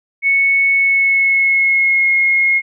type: tone with pitch glide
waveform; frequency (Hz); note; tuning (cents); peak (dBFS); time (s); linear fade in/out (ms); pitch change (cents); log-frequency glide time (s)
sine; 2210 to 2155; C#7 to C#7; -6 to -49; -10; 0.22-2.62; 50; -43; 0.73-2.12
effects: none